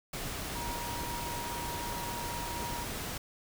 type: tone in noise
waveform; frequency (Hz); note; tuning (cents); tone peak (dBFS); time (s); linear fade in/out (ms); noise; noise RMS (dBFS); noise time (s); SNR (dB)
sine; 949; A#5; +31; -39; 0.55-2.84; 5; pink; -38; 0.13-3.18; -4
effects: none